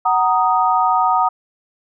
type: chord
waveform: sine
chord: D# minor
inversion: first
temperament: just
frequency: 746.7 / 933.4 / 1244.5 Hz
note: F#5 / A#5 / D#6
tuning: +16 / +2 / 0 cents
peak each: -17 dBFS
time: 0.05-1.29 s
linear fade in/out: 10 ms
effects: none